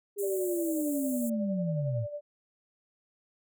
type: linear sweep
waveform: sine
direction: down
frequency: 410 to 103.83 Hz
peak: -28 dBFS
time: 0.16-2.07 s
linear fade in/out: 50 ms
type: high-pass noise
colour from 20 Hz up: pink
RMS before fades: -41 dBFS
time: 0.18-1.3 s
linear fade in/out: 10 ms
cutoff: 7000 Hz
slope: 96 dB/octave
type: tone with tremolo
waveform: sine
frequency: 587.3 Hz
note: D5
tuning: in tune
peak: -33 dBFS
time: 0.22-2.21 s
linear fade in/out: 20 ms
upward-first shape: sine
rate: 11 Hz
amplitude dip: 60%
effects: none